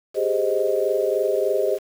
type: chord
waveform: sine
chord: Ab major seventh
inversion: third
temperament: equal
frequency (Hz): 392 / 415.3 / 523.3 / 622.3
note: G4 / Ab4 / C5 / Eb5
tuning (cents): 0 / 0 / 0 / 0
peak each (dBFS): -24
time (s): 0.14-1.79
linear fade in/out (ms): 50
effects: 7-bit